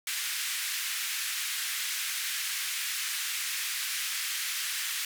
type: band-pass noise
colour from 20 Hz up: pink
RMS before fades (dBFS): -33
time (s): 0.07-5.05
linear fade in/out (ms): 2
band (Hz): 1700 to 16000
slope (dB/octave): 24
effects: none